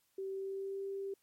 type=tone with pitch glide; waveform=sine; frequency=386 to 392.5 Hz; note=G4 to G4; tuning=-27 to +2 cents; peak=-37 dBFS; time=0.18-1.14 s; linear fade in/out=5 ms; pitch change=+29 cents; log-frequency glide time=0.29-0.85 s; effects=white hiss -75 dBFS RMS until 1.22 s + MP3 64 kbps